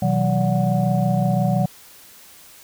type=tone cluster; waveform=sine; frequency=126.3 / 161.9 / 187.7 / 575 / 736 Hz; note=B2 / E3 / F#3 / D5 / F#5; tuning=+39 / -31 / +25 / -37 / -9 cents; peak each=-21 / -22 / -20 / -27 / -25 dBFS; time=0.02-1.66 s; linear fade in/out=5 ms; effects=tanh soft clip ceiling -6 dBFS + white hiss -46 dBFS RMS until 2.63 s